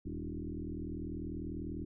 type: tone with frequency modulation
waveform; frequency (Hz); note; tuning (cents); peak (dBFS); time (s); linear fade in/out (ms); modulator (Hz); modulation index
sine; 185; F#3; 0; -37; 0.05-1.85; 10; 40.1; 4.1
effects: none